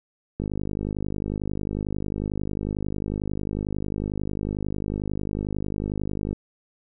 click train, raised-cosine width 3 ms, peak -15 dBFS, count 304, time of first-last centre 0.4-6.33 s, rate 51.1 Hz, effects none

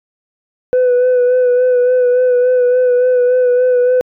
sine tone with vibrato, 498.5 Hz, B4, 16 cents sharp, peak -6 dBFS, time 0.73-4.01 s, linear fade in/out 0 ms, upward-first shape sine, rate 3.5 Hz, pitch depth 28 cents each way, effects tanh soft clip ceiling -7 dBFS

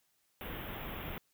pink band-stop noise, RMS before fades -42 dBFS, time 0.41-1.18 s, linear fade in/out 0 ms, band 3500 to 12000 Hz, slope 96 dB/octave, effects white hiss -75 dBFS RMS until 1.33 s

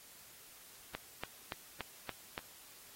click train, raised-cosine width 0.3 ms, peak -23 dBFS, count 6, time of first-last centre 0.95-2.379 s, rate 3.5 Hz, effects white hiss -57 dBFS RMS until 2.95 s + AAC 48 kbps

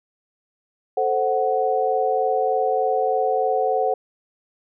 sine chord, F# diminished, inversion first, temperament equal with one note detuned, 440 / 523.3 / 742.6 Hz, A4 / C5 / F#5, 0 / 0 / +6 cents, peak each -23 / -23 / -21 dBFS, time 0.97-3.94 s, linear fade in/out 5 ms, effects none

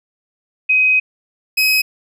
sine / 30% pulse tone pair in turn, 2520 / 2540 Hz, D#7 / D#7, +21 / +35 cents, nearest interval unison, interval 14 cents, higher second, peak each -10 / -9 dBFS, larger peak second, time 0.69-1 / 1.57-1.82 s, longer first, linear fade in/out 10 ms, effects none

